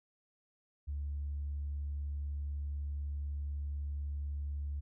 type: tone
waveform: sine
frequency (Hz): 72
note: D2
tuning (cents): -34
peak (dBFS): -34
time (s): 0.87-4.81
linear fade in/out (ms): 20
effects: tanh soft clip ceiling -31 dBFS